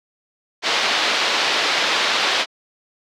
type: low-pass noise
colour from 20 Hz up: white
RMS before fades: -19 dBFS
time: 0.62-2.46 s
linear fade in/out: 50 ms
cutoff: 4400 Hz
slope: 24 dB/octave
effects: high-pass 400 Hz 12 dB/octave